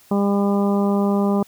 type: harmonic tone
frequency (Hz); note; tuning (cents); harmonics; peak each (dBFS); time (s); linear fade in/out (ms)
200.8; G3; +42; 1 / 2 / 3 / 4 / 5 / 6; -17 / -23 / -27 / -29 / -31 / -33; 0.11-1.43; 5
effects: white hiss -52 dBFS RMS until 1.47 s